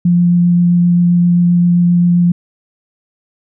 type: tone with vibrato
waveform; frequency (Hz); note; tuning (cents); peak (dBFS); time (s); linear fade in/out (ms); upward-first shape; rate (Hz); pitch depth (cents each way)
sine; 174.61; F3; 0; -7; 0.05-2.32; 5; sine; 7.6; 8
effects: none